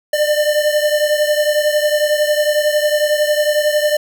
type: beating tone pair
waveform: square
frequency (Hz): 596 / 607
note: D5 / D#5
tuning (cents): +25 / -43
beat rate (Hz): 11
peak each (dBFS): -15 / -19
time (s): 0.13-3.97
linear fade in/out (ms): 5
effects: none